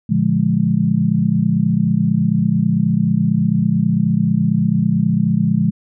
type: chord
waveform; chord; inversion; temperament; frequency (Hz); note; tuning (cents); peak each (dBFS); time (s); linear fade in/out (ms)
sine; Bb dominant seventh; none; just; 116.54 / 145.68 / 174.81 / 209.8; Bb2 / D3 / F3 / Ab3; 0 / -14 / +2 / +18; -22 / -19 / -17 / -17; 0.09-5.71; 10
effects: none